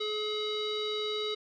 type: tone with low-pass filter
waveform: square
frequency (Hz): 425.5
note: G#4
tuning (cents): +42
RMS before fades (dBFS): -33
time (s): 0-1.35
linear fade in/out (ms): 10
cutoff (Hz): 4000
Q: 9.3
effects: none